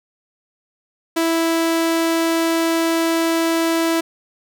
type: tone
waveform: sawtooth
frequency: 329.6 Hz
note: E4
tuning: in tune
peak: -12 dBFS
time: 1.16-4.01 s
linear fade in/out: 10 ms
effects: none